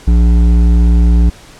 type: tone with hard clipping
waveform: sine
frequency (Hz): 58.27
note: A#1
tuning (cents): 0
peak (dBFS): -7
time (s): 0.07-1.3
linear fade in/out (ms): 10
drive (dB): 10
effects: pink hiss -38 dBFS RMS until 1.59 s + low-pass 9000 Hz 12 dB/octave